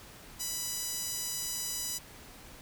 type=tone with high-pass filter; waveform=sawtooth; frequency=987.8 Hz; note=B5; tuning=in tune; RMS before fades=-36 dBFS; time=0.39-1.99 s; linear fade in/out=20 ms; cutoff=6200 Hz; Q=1.3; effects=pink hiss -51 dBFS RMS until 2.61 s